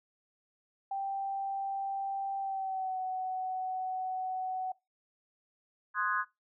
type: tone with pitch glide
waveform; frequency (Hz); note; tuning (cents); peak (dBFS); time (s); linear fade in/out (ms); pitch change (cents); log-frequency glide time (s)
sine; 784 to 747.3; G5 to F#5; 0 to +17; -32; 0.91-4.72; 5; -83; 2.39-2.98
type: chord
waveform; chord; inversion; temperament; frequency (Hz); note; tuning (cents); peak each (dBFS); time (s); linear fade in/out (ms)
sine; Ab dominant seventh; first; equal; 1046.5 / 1244.5 / 1480 / 1661.2; C6 / Eb6 / Gb6 / Ab6; 0 / 0 / 0 / 0; -34; 5.94-6.25; 50
effects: noise-tail reverb RT60 0.2 s tail -21 dB re dry